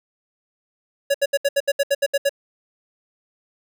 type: tone bursts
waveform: square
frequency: 561 Hz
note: C#5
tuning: 21 cents sharp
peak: -16 dBFS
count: 11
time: 1.1-2.294 s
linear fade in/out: 10 ms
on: 44 ms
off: 71 ms
effects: none